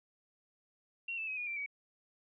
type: tone with pitch steps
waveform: sine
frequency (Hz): 2741 / 2638 / 2540 / 2445 / 2353 / 2265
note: F7 / E7 / D#7 / D#7 / D7 / C#7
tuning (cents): -33 / +1 / +35 / -31 / +3 / +37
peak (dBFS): -36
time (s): 1.08-1.662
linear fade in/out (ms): 5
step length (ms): 97
effects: none